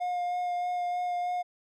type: tone with vibrato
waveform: triangle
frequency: 713 Hz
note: F5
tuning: 36 cents sharp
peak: -26 dBFS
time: 0-1.43 s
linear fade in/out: 20 ms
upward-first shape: sine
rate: 3.2 Hz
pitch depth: 13 cents each way
effects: none